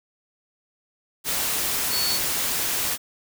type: tone in noise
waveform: sine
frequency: 4435 Hz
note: C#8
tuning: in tune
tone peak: -24 dBFS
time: 1.9-2.2 s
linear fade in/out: 50 ms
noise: white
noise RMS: -25 dBFS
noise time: 1.24-2.98 s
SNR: -2 dB
effects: none